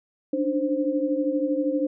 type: tone cluster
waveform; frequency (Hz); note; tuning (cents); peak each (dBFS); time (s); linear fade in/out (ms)
sine; 288.1 / 300.7 / 523; D4 / D4 / C5; -33 / +41 / -1; -26; 0.33-1.87; 5
effects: none